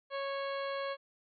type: harmonic tone with a mistuned harmonic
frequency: 552 Hz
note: C#5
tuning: 7 cents flat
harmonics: 1 / 2 / 3 / 4 / 5 / 6 / 7 / 8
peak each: -36 / -40 / -45 / -48 / -52 / -50 / -52 / -56 dBFS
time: 0.1-0.97 s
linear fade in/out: 50 ms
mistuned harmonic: 7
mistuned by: +89 cents
effects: none